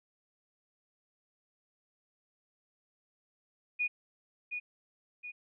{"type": "tone with echo", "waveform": "sine", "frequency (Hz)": 2458, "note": "D#7", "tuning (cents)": -22, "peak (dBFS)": -28, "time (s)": [3.79, 3.88], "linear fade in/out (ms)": 20, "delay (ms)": 720, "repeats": 2, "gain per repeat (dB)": -6, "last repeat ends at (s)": 5.32, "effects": []}